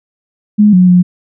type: tone with pitch steps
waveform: sine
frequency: 209.2 / 182 / 179.1 Hz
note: G#3 / F#3 / F3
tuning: +13 / -28 / +44 cents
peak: -3 dBFS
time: 0.58-1.03 s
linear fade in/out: 20 ms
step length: 150 ms
effects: none